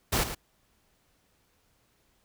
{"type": "noise with echo", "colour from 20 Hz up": "pink", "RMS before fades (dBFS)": -26, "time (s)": [0.12, 0.24], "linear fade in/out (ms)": 10, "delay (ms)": 110, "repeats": 1, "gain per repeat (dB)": -10, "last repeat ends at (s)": 0.35, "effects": ["pink hiss -69 dBFS RMS until 2.24 s"]}